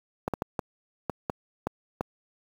clicks, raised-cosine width 1 ms, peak -13 dBFS, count 8, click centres 0.279 / 0.337 / 0.421 / 0.592 / 1.097 / 1.298 / 1.67 / 2.009 s, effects high-pass 80 Hz 12 dB/octave + 7-bit

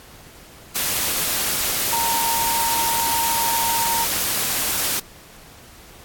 sine tone in noise, 922 Hz, A#5, 19 cents flat, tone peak -21 dBFS, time 1.92-4.05 s, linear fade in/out 10 ms, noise white, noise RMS -22 dBFS, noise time 0.75-5 s, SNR -2 dB, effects pink hiss -45 dBFS RMS until 6.04 s + AAC 64 kbps

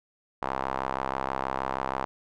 sawtooth tone with band-pass filter, 66.3 Hz, C2, 23 cents sharp, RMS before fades -31 dBFS, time 0.42-2.05 s, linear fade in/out 0 ms, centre 950 Hz, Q 2.3, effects none

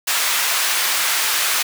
pink high-pass noise, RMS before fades -19 dBFS, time 0.07-1.63 s, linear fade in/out 10 ms, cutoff 1300 Hz, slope 12 dB/octave, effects none

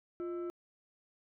sine tone with frequency modulation, 349.2 Hz, F4, in tune, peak -35 dBFS, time 0.2-0.5 s, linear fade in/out 0 ms, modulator 975 Hz, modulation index 0.37, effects tanh soft clip ceiling -31 dBFS

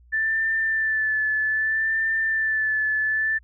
sine tone with vibrato, 1760 Hz, A6, in tune, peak -20 dBFS, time 0.12-3.39 s, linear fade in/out 20 ms, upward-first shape sine, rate 0.63 Hz, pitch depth 28 cents each way, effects added 60 Hz sine -50 dBFS peak until 3.43 s

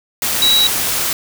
sine tone in noise, 3885 Hz, B7, 29 cents flat, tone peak -10 dBFS, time 0.42-0.67 s, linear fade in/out 2 ms, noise white, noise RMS -18 dBFS, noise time 0.22-1.13 s, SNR +5 dB, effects none

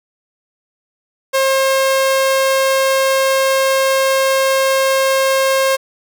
sawtooth tone, 535 Hz, C5, 38 cents sharp, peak -8 dBFS, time 1.33-5.77 s, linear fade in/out 20 ms, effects none

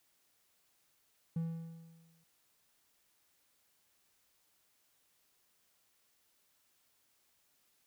triangle tone with exponential decay, 164.81 Hz, E3, in tune, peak -29 dBFS, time 1.36-2.24 s, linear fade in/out 5 ms, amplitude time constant 190 ms, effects tanh soft clip ceiling -25 dBFS + white hiss -74 dBFS RMS until 7.86 s

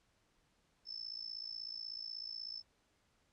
sine tone with amplitude modulation, 5274 Hz, E8, in tune, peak -38 dBFS, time 0.85-2.63 s, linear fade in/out 50 ms, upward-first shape sine, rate 56.3 Hz, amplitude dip 90%, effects pink hiss -75 dBFS RMS until 3.32 s + low-pass 8000 Hz 12 dB/octave

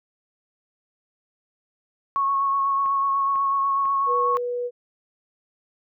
sine tone with vibrato, 1101 Hz, C#6, 12 cents flat, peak -19 dBFS, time 2.16-4.37 s, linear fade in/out 0 ms, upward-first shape sine, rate 8.1 Hz, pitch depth 18 cents each way
click train, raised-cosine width 0.5 ms, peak -28 dBFS, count 4, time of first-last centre 2.86-4.353 s, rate 2.01 Hz
sine tone, 487.4 Hz, B4, 23 cents flat, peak -24 dBFS, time 4.06-4.71 s, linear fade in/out 50 ms
effects none

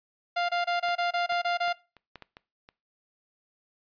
sawtooth tone bursts, 698.5 Hz, F5, in tune, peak -21 dBFS, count 9, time 0.36-1.73 s, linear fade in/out 10 ms, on 130 ms, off 25 ms
clicks, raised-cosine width 0.3 ms, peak -28 / -26 / -28 / -35 / -26 / -27 / -29 / -33 dBFS, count 8, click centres 0.886 / 1.323 / 1.68 / 1.967 / 2.157 / 2.223 / 2.369 / 2.689 s
effects noise-tail reverb RT60 0.3 s tail -21 dB re dry + resampled to 11025 Hz

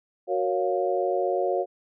sine chord, Gb major seventh, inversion none, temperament equal with one note detuned, 370 / 466.2 / 554.4 / 702.9 Hz, Gb4 / Bb4 / Db5 / F5, 0 / 0 / 0 / +11 cents, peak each -27 / -30 / -27 / -28 dBFS, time 0.27-1.66 s, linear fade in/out 50 ms, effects none

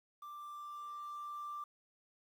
triangle tone with level ramp, 1179 Hz, D6, 6 cents sharp, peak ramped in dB -44 to -37 dBFS, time 0.22-1.64 s, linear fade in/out 5 ms, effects tanh soft clip ceiling -38 dBFS + 11-bit

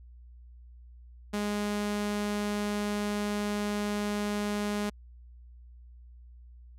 sawtooth tone, 206.9 Hz, G#3, 6 cents flat, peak -25 dBFS, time 1.33-4.9 s, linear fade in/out 10 ms, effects added 60 Hz sine -48 dBFS peak until 6.78 s + low-pass 12000 Hz 12 dB/octave

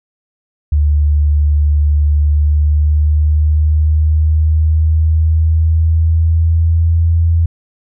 sine tone with pitch glide, 74 to 83.06 Hz, D2 to E2, +14 to +14 cents, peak -8 dBFS, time 0.72-7.46 s, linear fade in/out 5 ms, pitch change +200 cents, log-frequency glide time 2.17-7.07 s, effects none

